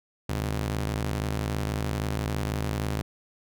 sawtooth ring-modulated tone, 103.83 Hz, G#2, in tune, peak -20 dBFS, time 0.29-3.02 s, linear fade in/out 5 ms, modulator 28.8 Hz, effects none

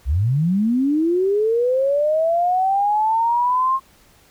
sine linear sweep, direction up, 57.6 to 1073 Hz, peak -15 dBFS, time 0.05-3.8 s, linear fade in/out 50 ms, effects pink hiss -53 dBFS RMS until 4.3 s

